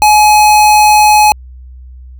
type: tone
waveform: square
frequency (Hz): 845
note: G#5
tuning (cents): +30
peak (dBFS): -4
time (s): 0.02-1.32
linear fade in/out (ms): 0
effects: added 63 Hz sine -29 dBFS peak until 2.19 s